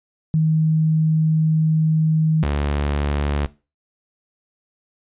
sine / sawtooth tone pair in turn, 157.8 / 72.31 Hz, D#3 / D2, +25 / -26 cents, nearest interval octave + major second, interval 1351 cents, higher first, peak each -14 / -15 dBFS, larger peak first, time 0.34-2.43 / 2.43-3.46 s, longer first, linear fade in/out 0 ms, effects noise-tail reverb RT60 0.3 s tail -19 dB re dry + resampled to 8000 Hz

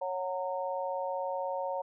harmonic tone, 183.9 Hz, F#3, 10 cents flat, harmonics 3 / 4 / 5, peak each -34 / -38 / -36 dBFS, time 0.01-1.82 s, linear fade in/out 10 ms, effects none

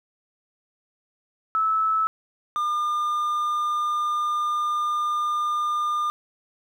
sine / triangle tone pair in turn, 1305 / 1205.7 Hz, E6 / D6, -18 / +45 cents, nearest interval minor second, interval 137 cents, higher first, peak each -19 / -20 dBFS, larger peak first, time 1.55-2.07 / 2.56-6.1 s, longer second, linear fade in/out 0 ms, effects 10-bit

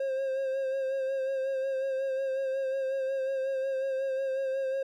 triangle tone with vibrato, 534 Hz, C5, 35 cents sharp, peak -26 dBFS, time 0-4.83 s, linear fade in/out 5 ms, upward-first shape sine, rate 5.5 Hz, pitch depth 31 cents each way, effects none

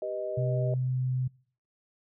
sine chord, G augmented, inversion none, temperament equal, 392 / 493.9 / 622.3 Hz, G4 / B4 / D#5, 0 / 0 / 0 cents, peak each -37 / -38 / -32 dBFS, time 0.02-0.74 s, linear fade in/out 2 ms
sine tone, 128.1 Hz, C3, 36 cents flat, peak -26 dBFS, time 0.37-1.28 s, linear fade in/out 10 ms
effects noise-tail reverb RT60 0.5 s tail -25 dB re dry

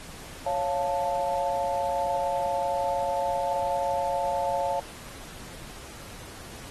sine chord, Db augmented, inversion none, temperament equal, 554.4 / 698.5 / 880 Hz, Db5 / F5 / A5, 0 / 0 / 0 cents, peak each -29 dBFS, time 0.46-4.8 s, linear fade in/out 5 ms, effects pink hiss -44 dBFS RMS until 6.7 s + AAC 32 kbps

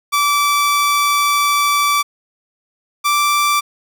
sawtooth tone pair in turn, 1159 / 1170.4 Hz, D6 / D6, -23 / -6 cents, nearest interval unison, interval 17 cents, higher second, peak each -9 dBFS, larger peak neither, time 0.12-2.03 / 3.04-3.61 s, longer first, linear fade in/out 20 ms, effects none

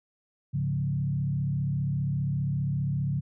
sine tone with frequency modulation, 140 Hz, C#3, 18 cents sharp, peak -25 dBFS, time 0.53-3.21 s, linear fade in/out 20 ms, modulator 35 Hz, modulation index 0.88, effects none

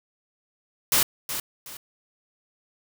white noise with echo, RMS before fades -20 dBFS, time 0.92-1.03 s, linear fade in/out 2 ms, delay 370 ms, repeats 2, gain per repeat -10 dB, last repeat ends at 1.77 s, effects none

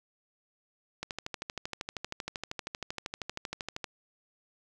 click train, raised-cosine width 0.2 ms, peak -18 dBFS, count 37, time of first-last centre 1.03-3.843 s, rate 12.8 Hz, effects none

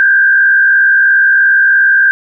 sine tone with frequency modulation, 1585 Hz, G6, 19 cents sharp, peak -5 dBFS, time 0-2.11 s, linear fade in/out 0 ms, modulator 63 Hz, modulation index 0.82, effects none

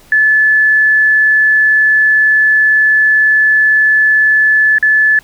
sine tone with dropouts, 1731 Hz, A6, 29 cents flat, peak -6 dBFS, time 0.12-5.19 s, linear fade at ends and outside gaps 2 ms, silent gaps 4.784-4.826 s, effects pink hiss -44 dBFS RMS until 5.23 s

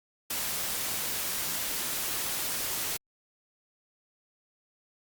white noise, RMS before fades -32 dBFS, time 0.3-2.97 s, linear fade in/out 5 ms, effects Opus 48 kbps

